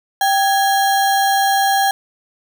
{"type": "tone with sample-and-hold", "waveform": "sine", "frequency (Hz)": 785, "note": "G5", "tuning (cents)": 2, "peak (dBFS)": -12, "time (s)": [0.21, 1.91], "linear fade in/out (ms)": 2, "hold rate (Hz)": 2450, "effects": []}